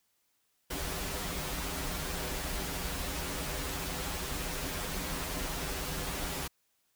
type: noise with comb filter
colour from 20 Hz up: pink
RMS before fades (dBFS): -36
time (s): 0.7-6.48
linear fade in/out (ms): 10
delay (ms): 9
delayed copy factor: -1
effects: white hiss -75 dBFS RMS until 6.95 s